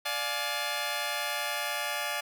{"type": "chord", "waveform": "10% pulse", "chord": "D diminished", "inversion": "none", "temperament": "just", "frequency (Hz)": [587.3, 704.8, 845.8], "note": ["D5", "F5", "Ab5"], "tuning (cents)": [0, 16, 31], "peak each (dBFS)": [-26, -27, -26], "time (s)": [0.05, 2.21], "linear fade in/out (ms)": 10, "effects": []}